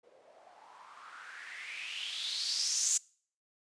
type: noise with low-pass filter sweep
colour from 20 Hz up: violet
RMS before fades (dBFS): -38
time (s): 0.03-2.98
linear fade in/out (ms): 10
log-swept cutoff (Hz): 480 to 7200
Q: 5.2
effects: noise-tail reverb RT60 0.5 s tail -25 dB re dry + resampled to 22050 Hz